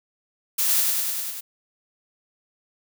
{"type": "noise with echo", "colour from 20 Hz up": "blue", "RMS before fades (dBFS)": -22, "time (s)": [0.58, 0.81], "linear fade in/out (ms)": 10, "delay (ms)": 100, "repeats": 6, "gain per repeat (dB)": -2, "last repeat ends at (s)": 1.41, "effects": []}